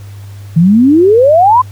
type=exponential sweep; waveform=sine; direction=up; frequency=155.56 to 1050 Hz; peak=-3 dBFS; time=0.56-1.62 s; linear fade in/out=10 ms; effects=added 100 Hz sine -26 dBFS peak until 1.71 s + pink hiss -42 dBFS RMS until 1.71 s